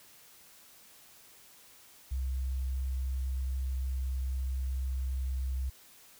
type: tone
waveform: sine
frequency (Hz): 65.2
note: C2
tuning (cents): -5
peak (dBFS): -30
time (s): 2.11-5.7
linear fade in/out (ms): 10
effects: white hiss -57 dBFS RMS until 6.19 s